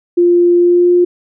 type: tone with pitch glide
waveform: sine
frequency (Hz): 349.2 to 353.7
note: F4 to F4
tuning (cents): 0 to +22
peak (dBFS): -6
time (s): 0.17-1.05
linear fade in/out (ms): 10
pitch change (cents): +22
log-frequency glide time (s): 0.57-0.93
effects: none